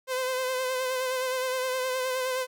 sawtooth tone with vibrato, 514 Hz, C5, 31 cents flat, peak -23 dBFS, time 0.07-2.47 s, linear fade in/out 50 ms, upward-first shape sine, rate 9.6 Hz, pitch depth 31 cents each way, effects none

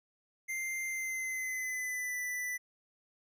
square tone with pitch glide, 2093 to 1984.7 Hz, C7 to B6, 0 to +8 cents, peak -35 dBFS, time 0.48-2.58 s, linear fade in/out 20 ms, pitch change -92 cents, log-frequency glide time 0.85-2.16 s, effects none

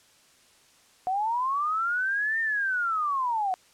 sine linear two-way sweep, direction up then down, 722 to 1828 to 722 Hz, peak -24 dBFS, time 1.07-3.54 s, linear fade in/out 0 ms, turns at 2.4 s, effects white hiss -59 dBFS RMS until 3.73 s + low-pass 9000 Hz 12 dB/octave

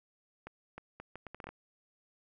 accelerating click train, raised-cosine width 0.5 ms, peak -29 dBFS, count 10, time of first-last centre 0.47-1.49 s, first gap 310 ms, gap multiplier 0.71, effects none

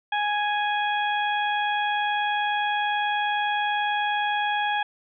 harmonic tone, 830.6 Hz, G#5, in tune, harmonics 1 / 2 / 3 / 4, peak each -24 / -28 / -33 / -33 dBFS, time 0.12-4.83 s, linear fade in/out 5 ms, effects none

